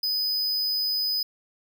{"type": "tone", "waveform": "square", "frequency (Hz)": 5000, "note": "D#8", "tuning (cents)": 8, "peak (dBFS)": -24, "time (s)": [0.03, 1.23], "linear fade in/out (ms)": 5, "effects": []}